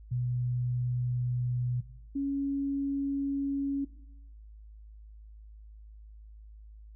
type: tone pair in turn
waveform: sine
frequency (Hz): 123.47 / 278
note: B2 / C#4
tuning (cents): 0 / +5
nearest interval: octave + major second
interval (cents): 1405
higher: second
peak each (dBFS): -28 / -28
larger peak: neither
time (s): 0.11-1.81 / 2.15-3.85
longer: neither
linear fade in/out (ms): 10
effects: noise-tail reverb RT60 0.8 s tail -17 dB re dry + added 53 Hz sine -47 dBFS peak until 6.95 s